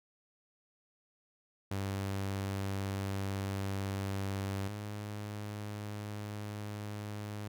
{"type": "tone pair in turn", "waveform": "sawtooth", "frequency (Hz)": [98, 104.04], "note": ["G2", "G#2"], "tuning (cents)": [0, 4], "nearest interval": "minor second", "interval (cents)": 104, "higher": "second", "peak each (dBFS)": [-30, -35], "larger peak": "first", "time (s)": [[1.71, 4.68], [4.68, 7.48]], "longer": "first", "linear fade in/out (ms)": 5, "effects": []}